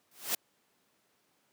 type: noise with exponential growth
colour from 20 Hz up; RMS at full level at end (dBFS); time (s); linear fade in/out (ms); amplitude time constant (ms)
white; -27; 0.11-0.35; 5; 52
effects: pink hiss -72 dBFS RMS until 1.52 s + high-pass 200 Hz 12 dB/octave